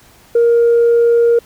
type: tone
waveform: sine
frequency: 469.1 Hz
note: A#4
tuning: 11 cents sharp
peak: -6 dBFS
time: 0.35-1.39 s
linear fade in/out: 5 ms
effects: tanh soft clip ceiling -5 dBFS + pink hiss -46 dBFS RMS until 1.45 s